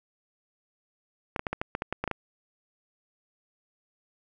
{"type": "clicks", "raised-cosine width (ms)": 0.5, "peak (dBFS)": -14, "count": 11, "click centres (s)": [1.362, 1.394, 1.468, 1.53, 1.615, 1.751, 1.821, 1.926, 2.04, 2.077, 2.113], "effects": []}